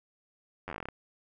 slowing click train, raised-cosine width 0.5 ms, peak -23 dBFS, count 12, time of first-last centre 0.68-0.887 s, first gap 10 ms, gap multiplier 1.12, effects none

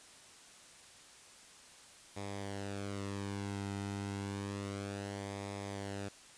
sawtooth tone with flanger, 99.8 Hz, G2, 32 cents sharp, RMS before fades -41 dBFS, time 2.16-6.09 s, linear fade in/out 10 ms, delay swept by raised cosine 0.68 to 1.78 ms, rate 0.3 Hz, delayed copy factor -0.6, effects white hiss -57 dBFS RMS until 6.37 s + resampled to 22050 Hz

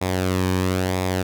sawtooth tone with flanger, 92.5 Hz, F#2, in tune, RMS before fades -22 dBFS, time 0.01-1.23 s, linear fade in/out 10 ms, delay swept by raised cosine 0.67 to 1.49 ms, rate 1 Hz, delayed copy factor -0.55, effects none

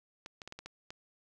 clicks, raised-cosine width 0.2 ms, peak -27 dBFS, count 7, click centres 0.261 / 0.418 / 0.476 / 0.524 / 0.59 / 0.66 / 0.905 s, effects none

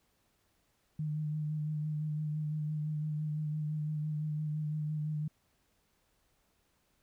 sine tone with vibrato, 152.3 Hz, D#3, 37 cents flat, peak -32 dBFS, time 0.99-5.28 s, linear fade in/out 5 ms, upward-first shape sine, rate 5.9 Hz, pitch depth 23 cents each way, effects pink hiss -74 dBFS RMS until 7.02 s

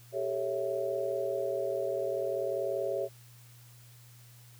sine chord, A dominant seventh, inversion third, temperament equal with one note detuned, 392 / 432.4 / 554.4 / 659.3 Hz, G4 / A4 / C#5 / E5, 0 / -30 / 0 / 0 cents, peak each -35 / -38 / -33 / -36 dBFS, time 0.12-3.09 s, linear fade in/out 50 ms, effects added 120 Hz sine -53 dBFS peak until 4.59 s + white hiss -59 dBFS RMS until 4.59 s

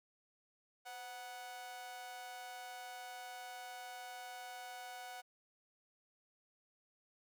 sawtooth tone with amplitude modulation, 740 Hz, F#5, in tune, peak -40 dBFS, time 0.85-5.22 s, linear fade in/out 20 ms, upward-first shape sine, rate 227 Hz, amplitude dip 65%, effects none

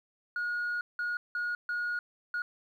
sine tone bursts at uneven times, 1442 Hz, F#6, 45 cents flat, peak -28 dBFS, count 5, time 0.36-0.81 / 0.99-1.17 / 1.35-1.55 / 1.69-1.99 / 2.34-2.42 s, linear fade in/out 2 ms, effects tanh soft clip ceiling -28 dBFS + 11-bit

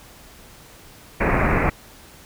pink low-pass noise, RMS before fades -19 dBFS, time 1.2-1.7 s, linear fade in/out 10 ms, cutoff 2500 Hz, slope 96 dB/octave, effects pink hiss -46 dBFS RMS until 2.25 s

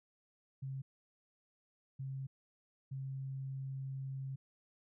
sine tone bursts at uneven times, 134.4 Hz, C3, 47 cents sharp, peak -39 dBFS, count 3, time 0.62-0.82 / 1.99-2.27 / 2.91-4.36 s, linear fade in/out 10 ms, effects none

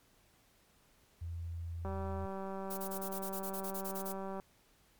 sine tone, 84.4 Hz, E2, 41 cents sharp, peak -38 dBFS, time 1.21-2.26 s, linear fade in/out 10 ms
click train, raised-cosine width 1 ms, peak -29 dBFS, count 493, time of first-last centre 1.85-4.399 s, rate 193 Hz
violet noise bursts, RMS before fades -42 dBFS, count 14, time 2.7-4.126 s, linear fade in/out 10 ms, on 74 ms, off 30 ms
effects pink hiss -68 dBFS RMS until 4.99 s + MP3 96 kbps

